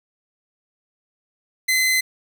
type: tone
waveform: sawtooth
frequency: 2045 Hz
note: C7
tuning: 40 cents flat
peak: -13 dBFS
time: 1.68-2.01 s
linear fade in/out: 10 ms
effects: 9-bit